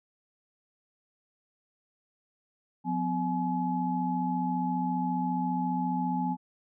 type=tone cluster; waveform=sine; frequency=178.3 / 253 / 849 Hz; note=F3 / B3 / G#5; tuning=+36 / +42 / +38 cents; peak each=-31 dBFS; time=2.84-6.37 s; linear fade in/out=50 ms; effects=none